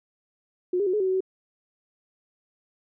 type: tone with pitch steps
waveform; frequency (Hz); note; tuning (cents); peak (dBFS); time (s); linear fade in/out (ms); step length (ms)
sine; 361.3 / 406.9 / 367.3 / 423.1 / 377.8 / 374.7 / 377.5; F#4 / G#4 / F#4 / G#4 / F#4 / F#4 / F#4; -41 / -35 / -13 / +32 / +36 / +22 / +35; -21; 0.73-1.206; 5; 68
effects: none